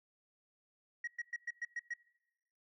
sine tone bursts, 1901 Hz, A#6, 33 cents sharp, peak -34 dBFS, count 7, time 1.04-1.938 s, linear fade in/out 5 ms, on 34 ms, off 110 ms, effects noise-tail reverb RT60 1.0 s tail -25 dB re dry + tanh soft clip ceiling -35 dBFS

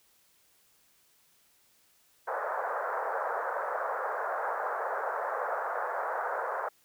pink band-pass noise, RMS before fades -33 dBFS, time 2.27-6.69 s, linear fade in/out 10 ms, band 490 to 1600 Hz, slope 48 dB/octave, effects white hiss -66 dBFS RMS until 6.84 s

